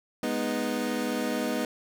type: chord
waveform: 25% pulse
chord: G# minor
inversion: none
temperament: equal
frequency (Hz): 207.7 / 246.9 / 311.1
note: G#3 / B3 / D#4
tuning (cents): 0 / 0 / 0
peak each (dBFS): -30 / -26 / -29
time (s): 0.23-1.65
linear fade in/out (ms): 2
effects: none